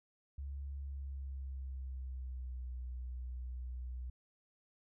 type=tone with pitch glide; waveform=sine; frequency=69.4 to 62.19 Hz; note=C#2 to B1; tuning=+3 to +13 cents; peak=-40 dBFS; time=0.38-4.1 s; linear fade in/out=5 ms; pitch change=-190 cents; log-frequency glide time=0.79-2.71 s; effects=none